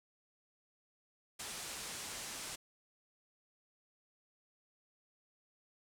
white low-pass noise, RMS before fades -45 dBFS, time 1.39-2.56 s, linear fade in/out 10 ms, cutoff 9700 Hz, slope 24 dB/octave, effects none

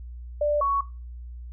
sine tone pair in turn, 590 / 1115.1 Hz, D5 / C#6, +8 / +10 cents, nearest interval major seventh, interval 1102 cents, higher second, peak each -20 dBFS, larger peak neither, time 0.41-0.61 / 0.61-0.81 s, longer neither, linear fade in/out 5 ms, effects noise-tail reverb RT60 0.3 s tail -17 dB re dry + added 60 Hz sine -36 dBFS peak until 1.52 s

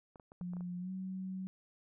clicks, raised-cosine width 1 ms, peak -40 dBFS, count 7, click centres 0.158 / 0.198 / 0.319 / 0.413 / 0.535 / 0.568 / 0.608 s
sine tone with pitch glide, 177.7 to 188.05 Hz, F3 to F#3, +30 to +28 cents, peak -38 dBFS, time 0.41-1.47 s, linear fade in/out 0 ms, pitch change +98 cents, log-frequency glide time 0.79-0.91 s
effects none

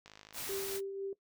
click train, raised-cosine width 0.2 ms, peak -34 dBFS, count 27, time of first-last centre 0.06-0.555 s, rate 52.5 Hz
white noise, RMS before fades -41 dBFS, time 0.33-0.81 s, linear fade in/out 50 ms
sine tone with tremolo, 392 Hz, G4, in tune, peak -35 dBFS, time 0.49-1.13 s, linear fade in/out 2 ms, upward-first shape triangle, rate 4 Hz, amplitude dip 45%
effects noise-tail reverb RT60 0.1 s tail -18 dB re dry

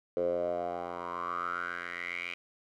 10% pulse tone with band-pass filter sweep, 87.3 Hz, F2, in tune, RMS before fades -35 dBFS, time 0.17-2.34 s, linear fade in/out 0 ms, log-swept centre 490 to 2500 Hz, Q 7.5, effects none

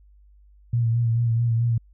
sine tone with vibrato, 116.54 Hz, A#2, in tune, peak -18 dBFS, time 0.73-1.78 s, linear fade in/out 5 ms, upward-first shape sine, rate 4.6 Hz, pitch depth 38 cents each way, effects added 50 Hz sine -50 dBFS peak until 1.93 s

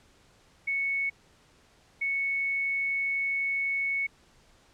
sine tone pair in turn, 2212 / 2212 Hz, C#7 / C#7, -4 / -4 cents, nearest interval unison, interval 0 cents, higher neither, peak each -26 dBFS, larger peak neither, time 0.67-1.1 / 2.01-4.07 s, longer second, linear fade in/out 10 ms, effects pink hiss -61 dBFS RMS until 4.73 s + low-pass 8000 Hz 12 dB/octave

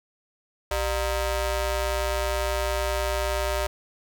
sawtooth ring-modulated tone, 330.7 Hz, E4, 6 cents sharp, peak -17 dBFS, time 0.71-3.67 s, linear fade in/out 5 ms, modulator 271 Hz, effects none

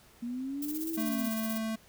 sine linear two-way sweep, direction up then down, 233.1 to 329.6 to 244.4 Hz, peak -33 dBFS, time 0.22-1.29 s, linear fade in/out 10 ms, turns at 0.92 s
violet noise with tremolo, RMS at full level -38 dBFS, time 0.62-1.58 s, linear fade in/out 5 ms, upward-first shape square, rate 16 Hz, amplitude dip 60%
square tone, 221.5 Hz, A3, 12 cents sharp, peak -32 dBFS, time 0.97-1.76 s, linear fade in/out 10 ms
effects pink hiss -59 dBFS RMS until 1.88 s

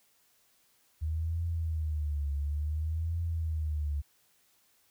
sine tone with vibrato, 77.3 Hz, D#2, 11 cents flat, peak -29 dBFS, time 1.01-4.02 s, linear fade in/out 20 ms, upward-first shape triangle, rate 0.57 Hz, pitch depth 160 cents each way, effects white hiss -68 dBFS RMS until 4.9 s

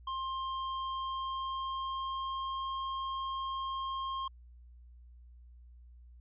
square tone with pitch glide, 1059 to 1067.6 Hz, C6 to C6, +21 to +35 cents, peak -35 dBFS, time 0.07-4.28 s, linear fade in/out 5 ms, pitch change +14 cents, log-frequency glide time 0.92-2.7 s, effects added 60 Hz sine -52 dBFS peak until 6.2 s + resampled to 8000 Hz

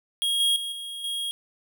square tone with level steps, 3276 Hz, G#7, 24 cents flat, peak -23 / -20 / -30 / -34 / -28 dBFS, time 0.22-1.31 s, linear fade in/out 0 ms, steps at 0.4 / 0.56 / 0.72 / 1.04 s, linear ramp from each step 2 ms, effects none

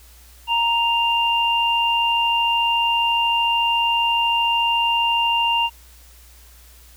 sine tone pair together, 933 / 2794 Hz, A#5 / F7, +1 / 0 cents, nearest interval octave + perfect fifth, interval 1899 cents, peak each -19 dBFS, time 0.47-5.7 s, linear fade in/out 50 ms, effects added 60 Hz sine -46 dBFS peak until 6.96 s + white hiss -50 dBFS RMS until 6.96 s

